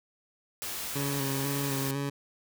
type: noise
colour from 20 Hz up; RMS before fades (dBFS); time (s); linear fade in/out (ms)
white; -36; 0.62-1.91; 0
type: tone with vibrato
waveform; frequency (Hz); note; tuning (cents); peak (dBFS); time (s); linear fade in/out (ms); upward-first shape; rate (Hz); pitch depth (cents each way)
20% pulse; 138.59; C#3; 0; -25; 0.95-2.1; 10; square; 2; 26
effects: none